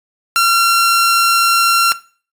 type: tone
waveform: sawtooth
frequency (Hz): 1368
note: F6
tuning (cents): -36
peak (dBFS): -6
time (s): 0.36-1.92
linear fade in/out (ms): 0
effects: noise-tail reverb RT60 0.4 s tail -17 dB re dry + AAC 64 kbps